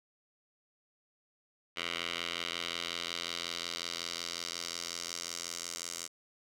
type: tone with band-pass filter sweep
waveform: 10% pulse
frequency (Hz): 85.5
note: F2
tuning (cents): -36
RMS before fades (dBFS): -39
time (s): 1.76-6.08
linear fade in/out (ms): 20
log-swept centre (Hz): 2800 to 6900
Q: 1.8
effects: none